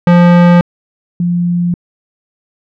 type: tone pair in turn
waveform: square / sine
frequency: 174.61 / 174.61 Hz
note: F3 / F3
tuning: 0 / 0 cents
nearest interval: unison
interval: 0 cents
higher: neither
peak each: -4 / -10 dBFS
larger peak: first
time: 0.07-0.61 / 1.2-1.74 s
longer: neither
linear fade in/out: 2 ms
effects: low-pass 2000 Hz 12 dB/octave